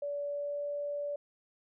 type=tone with pitch glide; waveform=sine; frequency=575 to 578.7 Hz; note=D5 to D5; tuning=-37 to -26 cents; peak=-33 dBFS; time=0.02-1.16 s; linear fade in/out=5 ms; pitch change=+11 cents; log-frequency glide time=0.23-0.64 s; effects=none